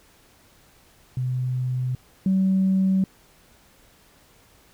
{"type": "tone pair in turn", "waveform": "sine", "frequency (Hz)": [127, 190.28], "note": ["B2", "F#3"], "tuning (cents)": [49, 49], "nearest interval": "perfect fifth", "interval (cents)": 700, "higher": "second", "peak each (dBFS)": [-22, -16], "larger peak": "second", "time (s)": [[1.17, 1.95], [2.26, 3.04]], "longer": "neither", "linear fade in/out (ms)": 2, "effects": ["tanh soft clip ceiling -13 dBFS", "pink hiss -56 dBFS RMS until 4.73 s"]}